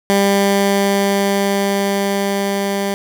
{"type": "tone with level ramp", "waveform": "15% pulse", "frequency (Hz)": 198.7, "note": "G3", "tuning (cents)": 24, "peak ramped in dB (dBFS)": [-5, -11], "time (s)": [0.1, 2.94], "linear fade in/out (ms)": 0, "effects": []}